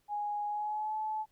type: tone with pitch glide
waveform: sine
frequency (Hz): 829 to 864.2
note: G#5 to A5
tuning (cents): -3 to -31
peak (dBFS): -32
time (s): 0.08-1.26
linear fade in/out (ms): 50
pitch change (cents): +72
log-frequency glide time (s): 0.47-0.96
effects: pink hiss -74 dBFS RMS until 1.31 s